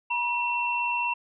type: tone pair together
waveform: sine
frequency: 960.7 / 2708 Hz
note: B5 / E7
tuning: -48 / +46 cents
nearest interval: octave + tritone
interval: 1794 cents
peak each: -27 dBFS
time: 0.1-1.14 s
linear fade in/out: 10 ms
effects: none